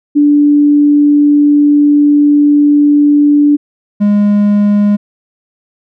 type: tone pair in turn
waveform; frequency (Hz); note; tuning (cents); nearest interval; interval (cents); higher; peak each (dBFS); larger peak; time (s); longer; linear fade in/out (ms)
sine / triangle; 292 / 205.7; D4 / G#3; -10 / -16; tritone; 606; first; -4; neither; 0.15-3.57 / 4-4.97; first; 20
effects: none